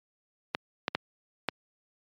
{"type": "clicks", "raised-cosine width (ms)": 0.3, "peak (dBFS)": -10, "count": 4, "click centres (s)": [0.549, 0.881, 0.95, 1.487], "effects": ["high-pass 150 Hz 12 dB/octave", "MP3 96 kbps"]}